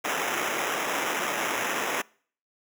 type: noise with sample-and-hold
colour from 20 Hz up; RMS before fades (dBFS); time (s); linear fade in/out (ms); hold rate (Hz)
violet; -28; 0.04-2.02; 10; 4410
effects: noise-tail reverb RT60 0.5 s tail -25 dB re dry + high-pass 300 Hz 12 dB/octave